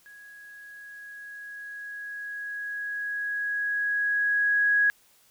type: tone with level ramp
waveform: sine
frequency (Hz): 1661.2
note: G#6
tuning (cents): 0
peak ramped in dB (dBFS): -46 to -18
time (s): 0.06-4.9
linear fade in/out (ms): 0
effects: white hiss -61 dBFS RMS until 5.3 s